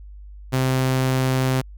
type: tone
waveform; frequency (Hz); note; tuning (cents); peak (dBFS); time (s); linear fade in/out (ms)
sawtooth; 130.4; C3; -5; -14; 0.52-1.62; 20
effects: added 50 Hz sine -37 dBFS peak until 1.77 s